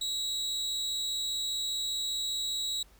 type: tone with amplitude modulation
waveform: 35% pulse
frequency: 3875 Hz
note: B7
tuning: 34 cents flat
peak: -26 dBFS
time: 0.01-2.83 s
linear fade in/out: 5 ms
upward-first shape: sine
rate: 270 Hz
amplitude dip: 50%
effects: added 50 Hz sine -59 dBFS peak until 2.99 s + pink hiss -62 dBFS RMS until 2.99 s